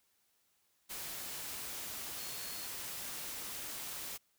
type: tone in noise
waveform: sine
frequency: 4320 Hz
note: C#8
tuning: 45 cents flat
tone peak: -50 dBFS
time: 2.17-2.68 s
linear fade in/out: 20 ms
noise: white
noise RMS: -43 dBFS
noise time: 0.89-4.18 s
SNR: -10 dB
effects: white hiss -75 dBFS RMS until 4.38 s